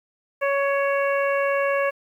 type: harmonic tone with a mistuned harmonic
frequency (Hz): 558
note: C#5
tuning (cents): +11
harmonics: 1 / 2 / 3 / 4 / 5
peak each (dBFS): -21 / -27 / -28 / -31 / -34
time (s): 0.41-1.91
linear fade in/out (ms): 20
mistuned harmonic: 5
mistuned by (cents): -32
effects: 9-bit